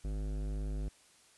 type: tone with hard clipping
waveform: sine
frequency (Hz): 51.2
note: G#1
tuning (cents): -24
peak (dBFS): -36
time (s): 0.04-0.89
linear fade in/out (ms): 10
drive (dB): 16
effects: white hiss -63 dBFS RMS until 1.37 s + resampled to 24000 Hz